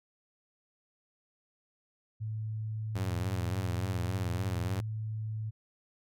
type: tone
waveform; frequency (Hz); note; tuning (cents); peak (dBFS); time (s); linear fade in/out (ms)
sine; 109.1; A2; -14; -33; 2.2-5.51; 20
type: tone with vibrato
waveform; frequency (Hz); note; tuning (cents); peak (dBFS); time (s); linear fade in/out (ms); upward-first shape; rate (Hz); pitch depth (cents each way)
sawtooth; 89.7; F2; +47; -29; 2.95-4.81; 10; sine; 3.5; 84
effects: none